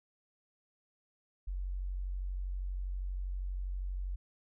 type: tone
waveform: sine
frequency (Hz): 46.25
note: F#1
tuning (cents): 0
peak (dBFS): -34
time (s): 1.47-4.16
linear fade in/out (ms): 10
effects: none